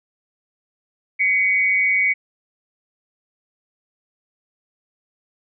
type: tone pair together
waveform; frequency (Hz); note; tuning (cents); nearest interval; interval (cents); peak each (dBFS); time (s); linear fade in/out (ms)
sine; 2041 / 2237; C7 / C#7; -44 / +15; major second; 159; -21 / -16; 1.19-2.14; 20
effects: none